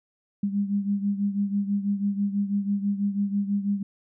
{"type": "beating tone pair", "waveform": "sine", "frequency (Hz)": [200, 206.1], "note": ["G3", "G#3"], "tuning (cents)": [35, -13], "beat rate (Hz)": 6.1, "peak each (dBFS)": [-24, -29], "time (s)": [0.43, 3.83], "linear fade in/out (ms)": 5, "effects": []}